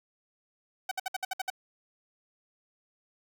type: tone bursts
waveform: sawtooth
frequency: 756 Hz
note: F#5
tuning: 37 cents sharp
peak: -26 dBFS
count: 8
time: 0.89-1.502 s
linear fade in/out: 5 ms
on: 24 ms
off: 60 ms
effects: none